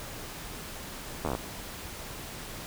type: slowing click train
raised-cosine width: 1 ms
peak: -16 dBFS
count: 8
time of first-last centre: 1.25-1.351 s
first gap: 12 ms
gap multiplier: 1.06
effects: pink hiss -41 dBFS RMS until 2.66 s